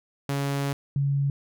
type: tone pair in turn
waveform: sawtooth / sine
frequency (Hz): 140 / 140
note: C#3 / C#3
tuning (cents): +18 / +18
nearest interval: unison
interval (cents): 0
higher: neither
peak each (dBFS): -21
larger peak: neither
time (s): 0.29-0.73 / 0.96-1.3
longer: first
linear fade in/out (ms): 2
effects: none